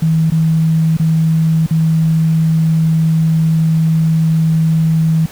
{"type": "tone with dropouts", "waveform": "sine", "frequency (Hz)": 160.6, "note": "E3", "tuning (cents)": -45, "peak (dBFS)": -9, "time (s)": [0.02, 5.26], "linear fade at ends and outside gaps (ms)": 5, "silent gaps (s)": [[0.302, 0.319], [0.969, 0.996], [1.664, 1.708]], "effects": ["pink hiss -36 dBFS RMS until 5.31 s"]}